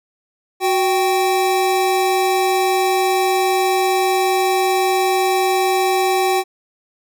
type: tone pair together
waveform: square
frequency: 370 / 779.3 Hz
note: F#4 / G5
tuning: 0 / -10 cents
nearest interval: octave + minor second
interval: 1290 cents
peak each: -18 dBFS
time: 0.6-6.44 s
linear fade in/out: 50 ms
effects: none